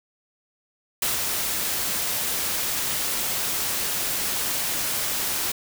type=noise with ADSR envelope; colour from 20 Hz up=white; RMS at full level=-23 dBFS; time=1.02-5.52 s; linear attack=3 ms; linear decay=140 ms; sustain=-3 dB; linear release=5 ms; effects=none